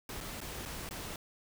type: noise with dropouts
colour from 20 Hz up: pink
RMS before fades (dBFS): -42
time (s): 0.09-1.16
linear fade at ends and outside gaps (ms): 2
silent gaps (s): 0.205-0.209 / 0.405-0.413 / 0.654-0.658 / 0.891-0.909
effects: none